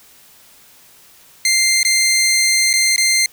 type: tone with dropouts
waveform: 15% pulse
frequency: 2093 Hz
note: C7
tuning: in tune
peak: -6 dBFS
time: 1.45-3.26 s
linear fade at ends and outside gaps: 2 ms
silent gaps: 1.831-1.849 / 2.731-2.737 / 2.962-2.979 s
effects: white hiss -47 dBFS RMS until 3.32 s